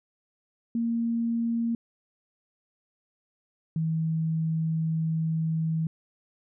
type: tone pair in turn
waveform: sine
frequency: 231.9 / 160.82 Hz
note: A#3 / E3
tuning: -9 / -42 cents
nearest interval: tritone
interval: 633 cents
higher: first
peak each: -24 dBFS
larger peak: neither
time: 0.75-1.75 / 3.76-5.87 s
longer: second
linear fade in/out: 2 ms
effects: none